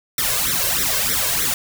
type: noise with flanger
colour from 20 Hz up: white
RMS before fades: -20 dBFS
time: 0.18-1.54 s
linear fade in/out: 2 ms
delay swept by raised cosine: 0.52 to 1.92 ms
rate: 3.2 Hz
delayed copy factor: +1
effects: none